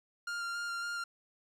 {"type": "tone with vibrato", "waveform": "45% pulse", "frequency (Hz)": 1396.9, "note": "F6", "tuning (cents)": 0, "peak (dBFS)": -35, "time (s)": [0.27, 1.04], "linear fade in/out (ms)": 5, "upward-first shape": "square", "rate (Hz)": 3.6, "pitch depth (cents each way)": 11, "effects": ["low-pass 8000 Hz 12 dB/octave", "11-bit"]}